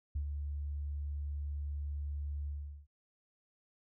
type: tone with ADSR envelope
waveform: sine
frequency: 72.5 Hz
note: D2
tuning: 22 cents flat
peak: -30 dBFS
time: 0.15-2.87 s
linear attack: 9 ms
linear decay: 83 ms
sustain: -5 dB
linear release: 400 ms
effects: tanh soft clip ceiling -28 dBFS